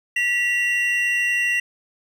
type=tone pair together; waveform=triangle; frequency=1948.1 / 2755 Hz; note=B6 / F7; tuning=-24 / -24 cents; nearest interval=tritone; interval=600 cents; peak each=-19 / -20 dBFS; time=0.16-1.6 s; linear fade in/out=5 ms; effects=none